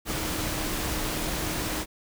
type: tone in noise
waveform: sine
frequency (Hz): 311.4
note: D#4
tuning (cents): +2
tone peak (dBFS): -37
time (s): 0.05-1.86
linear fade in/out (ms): 50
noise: pink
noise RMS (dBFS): -30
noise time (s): 0.05-1.86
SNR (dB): -10
effects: none